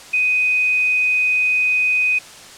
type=tone; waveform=sine; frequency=2500 Hz; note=D#7; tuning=8 cents sharp; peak=-14 dBFS; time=0.13-2.19 s; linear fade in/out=10 ms; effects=white hiss -39 dBFS RMS until 2.57 s + low-pass 8000 Hz 12 dB/octave